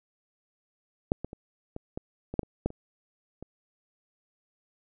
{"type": "clicks", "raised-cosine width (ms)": 2, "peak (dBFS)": [-10, -20, -27, -23, -20, -22, -10, -28, -13, -30, -27], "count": 11, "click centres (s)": [1.119, 1.246, 1.331, 1.764, 1.975, 2.34, 2.393, 2.432, 2.66, 2.704, 3.426], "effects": []}